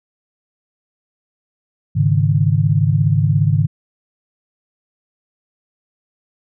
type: chord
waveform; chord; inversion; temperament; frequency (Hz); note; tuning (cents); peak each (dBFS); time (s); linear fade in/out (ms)
sine; Ab suspended fourth; none; equal; 103.83 / 138.59 / 155.56; Ab2 / Db3 / Eb3; 0 / 0 / 0; -16; 1.95-3.67; 20
effects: none